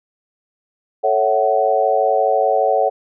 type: chord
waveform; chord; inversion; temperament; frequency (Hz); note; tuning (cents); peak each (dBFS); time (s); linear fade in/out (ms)
sine; F# minor seventh; first; equal with one note detuned; 440 / 554.4 / 659.3 / 751.2; A4 / C#5 / E5 / F#5; 0 / 0 / 0 / +26; -20 / -18 / -20 / -17; 1.03-2.9; 20
effects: none